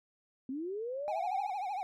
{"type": "linear sweep", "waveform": "sine", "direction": "up", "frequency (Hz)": [250.2, 857], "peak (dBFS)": -35, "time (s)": [0.49, 1.5], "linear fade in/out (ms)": 2}
{"type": "tone with vibrato", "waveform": "triangle", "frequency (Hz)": 784, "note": "G5", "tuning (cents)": 0, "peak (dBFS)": -32, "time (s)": [1.08, 1.83], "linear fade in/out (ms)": 0, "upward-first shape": "triangle", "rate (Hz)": 13, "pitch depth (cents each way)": 160}
{"effects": []}